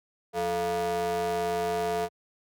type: ring-modulated tone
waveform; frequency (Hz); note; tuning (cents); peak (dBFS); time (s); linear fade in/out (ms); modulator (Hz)
square; 129; C3; -24; -24; 0.33-2.09; 50; 565
effects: high-pass 80 Hz 12 dB/octave